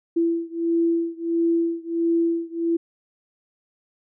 sine beating tone pair, 334.3 / 335.8 Hz, E4 / E4, +24 / +32 cents, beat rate 1.5 Hz, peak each -22 / -23 dBFS, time 0.16-2.77 s, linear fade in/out 10 ms, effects none

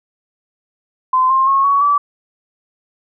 sine tone with pitch steps, 1030 / 1059.6 / 1090 / 1121.3 / 1153.5 Hz, C6 / C6 / C#6 / C#6 / D6, -28 / +22 / -29 / +20 / -31 cents, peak -10 dBFS, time 1.13-1.98 s, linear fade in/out 5 ms, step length 170 ms, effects none

